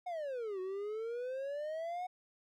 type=exponential two-way sweep; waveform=triangle; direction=down then up; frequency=740 to 367.4 to 740 Hz; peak=-35 dBFS; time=0.06-2.07 s; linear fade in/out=10 ms; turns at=0.6 s; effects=none